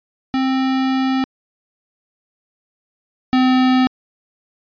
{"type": "tone pair in turn", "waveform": "square", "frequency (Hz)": [263.2, 256.7], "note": ["C4", "C4"], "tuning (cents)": [10, -33], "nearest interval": "unison", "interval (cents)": 43, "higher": "first", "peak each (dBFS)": [-16, -12], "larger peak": "second", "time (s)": [[0.34, 1.24], [3.33, 3.87]], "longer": "first", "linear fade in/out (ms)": 0, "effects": ["resampled to 11025 Hz"]}